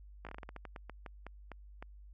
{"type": "slowing click train", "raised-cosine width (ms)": 0.5, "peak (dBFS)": -30, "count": 16, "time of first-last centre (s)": [0.25, 1.825], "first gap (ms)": 17, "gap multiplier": 1.23, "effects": ["added 50 Hz sine -51 dBFS peak until 2.13 s"]}